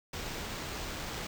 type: noise with sample-and-hold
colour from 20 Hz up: pink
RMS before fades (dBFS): -39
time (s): 0.13-1.27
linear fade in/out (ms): 5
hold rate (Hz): 11025
effects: none